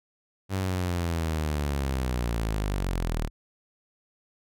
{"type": "linear sweep", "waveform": "sawtooth", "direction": "down", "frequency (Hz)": [97.4, 36.71], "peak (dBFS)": -22, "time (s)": [0.49, 3.3], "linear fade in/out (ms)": 50, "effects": []}